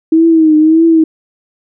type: tone with vibrato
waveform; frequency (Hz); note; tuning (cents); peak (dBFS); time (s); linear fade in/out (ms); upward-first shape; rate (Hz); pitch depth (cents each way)
sine; 318.6; D#4; +41; -4; 0.12-1.04; 5; triangle; 1.7; 76
effects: none